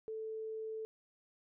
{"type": "tone", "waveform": "sine", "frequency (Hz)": 440, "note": "A4", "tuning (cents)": 0, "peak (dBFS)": -39, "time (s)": [0.08, 0.85], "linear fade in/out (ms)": 0, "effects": []}